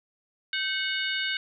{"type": "harmonic tone with a mistuned harmonic", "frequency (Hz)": 733, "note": "F#5", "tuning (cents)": -16, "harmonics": [2, 3, 4, 5, 6], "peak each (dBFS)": [-31, -33, -32, -34, -39], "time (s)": [0.53, 1.37], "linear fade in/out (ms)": 2, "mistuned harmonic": 2, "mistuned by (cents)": 88, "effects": []}